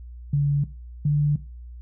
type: tone pair in turn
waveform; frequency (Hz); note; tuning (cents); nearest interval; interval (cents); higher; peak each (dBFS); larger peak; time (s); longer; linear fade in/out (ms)
sine; 143.2 / 146.97; D3 / D3; -43 / +2; unison; 45; second; -17; neither; 0.33-0.64 / 1.05-1.36; neither; 5
effects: noise-tail reverb RT60 0.3 s tail -17 dB re dry + added 60 Hz sine -37 dBFS peak until 1.81 s